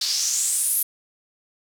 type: noise with band-pass filter sweep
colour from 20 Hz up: white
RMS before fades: -23 dBFS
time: 0.01-0.83 s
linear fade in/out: 5 ms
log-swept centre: 4500 to 12000 Hz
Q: 4.1
effects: none

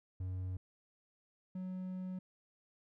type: tone pair in turn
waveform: triangle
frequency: 92.5 / 185 Hz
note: F#2 / F#3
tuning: 0 / 0 cents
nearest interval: octave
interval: 1200 cents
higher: second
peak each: -35 / -37 dBFS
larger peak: first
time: 0.2-0.57 / 1.55-2.19 s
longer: second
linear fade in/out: 5 ms
effects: none

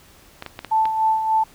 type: clicks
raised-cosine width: 0.3 ms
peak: -15 dBFS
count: 5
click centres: 0.424 / 0.463 / 0.591 / 0.647 / 0.855 s
type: tone with tremolo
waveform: sine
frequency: 880 Hz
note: A5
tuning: in tune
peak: -14 dBFS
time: 0.71-1.44 s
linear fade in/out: 10 ms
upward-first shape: sine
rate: 3.4 Hz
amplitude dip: 55%
effects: pink hiss -50 dBFS RMS until 1.54 s

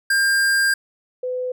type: tone pair in turn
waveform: square / sine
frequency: 1600 / 504 Hz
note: G6 / B4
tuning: +35 / +35 cents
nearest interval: octave + minor sixth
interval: 2000 cents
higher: first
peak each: -16 / -22 dBFS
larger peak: first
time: 0.1-0.74 / 1.23-1.52 s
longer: first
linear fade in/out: 5 ms
effects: none

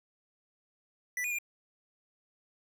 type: tone with pitch steps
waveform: square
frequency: 1976 / 2457 / 2402 Hz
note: B6 / D#7 / D7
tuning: 0 / -22 / +38 cents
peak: -32 dBFS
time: 1.17-1.386 s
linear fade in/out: 2 ms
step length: 72 ms
effects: none

